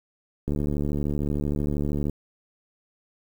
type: click train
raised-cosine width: 3 ms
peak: -15 dBFS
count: 119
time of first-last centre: 0.48-2.096 s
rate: 73 Hz
effects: 8-bit